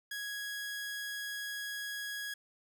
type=tone; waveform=sawtooth; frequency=1661.2 Hz; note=G#6; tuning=in tune; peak=-34 dBFS; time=0.11-2.34 s; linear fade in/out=5 ms; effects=none